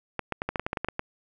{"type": "clicks", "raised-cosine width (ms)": 0.5, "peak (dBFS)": -13, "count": 12, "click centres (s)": [0.193, 0.323, 0.419, 0.49, 0.558, 0.596, 0.665, 0.731, 0.772, 0.846, 0.886, 0.994], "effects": []}